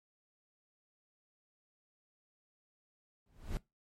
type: noise with exponential growth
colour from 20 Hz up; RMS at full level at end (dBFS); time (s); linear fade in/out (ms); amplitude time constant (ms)
brown; -33; 3.26-3.57; 1; 66
effects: noise-tail reverb RT60 0.2 s tail -21 dB re dry + MP3 64 kbps